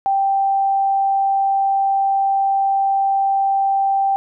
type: tone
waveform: sine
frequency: 784 Hz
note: G5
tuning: in tune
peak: -14 dBFS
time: 0.06-4.16 s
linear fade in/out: 0 ms
effects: none